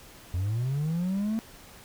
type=linear sweep; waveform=triangle; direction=up; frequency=85.2 to 226.7 Hz; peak=-23 dBFS; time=0.34-1.39 s; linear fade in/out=0 ms; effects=tanh soft clip ceiling -19 dBFS + pink hiss -50 dBFS RMS until 1.84 s